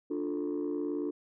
sine chord, D minor, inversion none, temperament just, 293.7 / 352.4 / 440.5 Hz, D4 / F4 / A4, 0 / +16 / +2 cents, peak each -32 / -34 / -36 dBFS, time 0.1-1.11 s, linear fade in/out 10 ms, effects tanh soft clip ceiling -26 dBFS

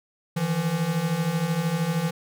square beating tone pair, 155.56 / 168.56 Hz, D#3 / E3, 0 / +39 cents, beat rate 13 Hz, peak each -29 / -25 dBFS, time 0.36-2.11 s, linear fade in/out 10 ms, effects none

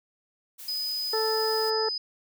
blue noise, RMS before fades -42 dBFS, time 0.58-1.71 s, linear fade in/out 20 ms
sine tone, 5000 Hz, D#8, 8 cents sharp, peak -28 dBFS, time 0.68-1.98 s, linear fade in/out 5 ms
harmonic tone, 440 Hz, A4, in tune, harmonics 1 / 2 / 3 / 4, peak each -26 / -32 / -36 / -38 dBFS, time 1.13-1.89 s, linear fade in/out 5 ms
effects none

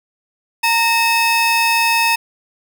35% pulse tone pair together, 921.7 / 2595 Hz, A#5 / E7, -20 / -28 cents, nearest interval octave + tritone, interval 1792 cents, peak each -14 / -14 dBFS, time 0.63-2.16 s, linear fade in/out 10 ms, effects none

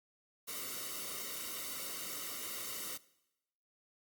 white noise with comb filter, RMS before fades -42 dBFS, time 0.47-2.98 s, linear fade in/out 20 ms, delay 1.2 ms, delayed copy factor -0.85, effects noise-tail reverb RT60 0.9 s tail -20 dB re dry + Opus 48 kbps

